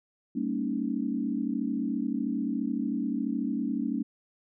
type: chord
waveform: sine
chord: Eb dominant seventh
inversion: first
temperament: equal with one note detuned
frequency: 196 / 228.2 / 277.2 / 311.1 Hz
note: G3 / Bb3 / Db4 / Eb4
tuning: 0 / -37 / 0 / 0 cents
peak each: -35 / -31 / -31 / -36 dBFS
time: 0.35-4.03 s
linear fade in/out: 10 ms
effects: none